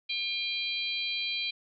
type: harmonic tone with a mistuned harmonic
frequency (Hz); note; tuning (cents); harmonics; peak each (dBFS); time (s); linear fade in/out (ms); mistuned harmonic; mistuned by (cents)
801; G5; +37; 3 / 4 / 5 / 6; -34 / -35 / -34 / -42; 0.09-1.51; 10; 6; -78
effects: none